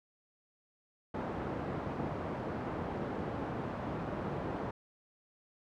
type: band-pass noise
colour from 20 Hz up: pink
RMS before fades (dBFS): -38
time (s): 1.14-4.71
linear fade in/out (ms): 5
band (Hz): 110 to 1000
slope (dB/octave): 12
effects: none